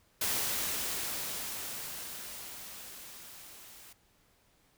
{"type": "noise with level ramp", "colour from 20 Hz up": "white", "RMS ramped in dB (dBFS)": [-31, -53], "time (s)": [0.21, 3.93], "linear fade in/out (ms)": 5, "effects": ["pink hiss -68 dBFS RMS until 4.77 s"]}